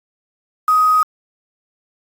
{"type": "tone with quantisation", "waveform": "sine", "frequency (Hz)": 1255, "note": "D#6", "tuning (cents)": 15, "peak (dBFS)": -10, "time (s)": [0.68, 1.03], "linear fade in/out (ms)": 2, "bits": 5, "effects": ["AAC 48 kbps"]}